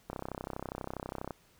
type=click train; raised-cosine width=1 ms; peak=-23 dBFS; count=40; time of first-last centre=0.1-1.307 s; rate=32.3 Hz; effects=pink hiss -65 dBFS RMS until 1.59 s